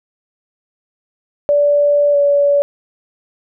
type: tone pair in turn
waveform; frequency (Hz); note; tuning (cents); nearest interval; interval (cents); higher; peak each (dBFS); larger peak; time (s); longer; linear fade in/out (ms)
sine; 580 / 571.4; D5 / D5; -22 / -48; unison; 26; first; -9; neither; 1.49-2.14 / 2.14-2.62; first; 0
effects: none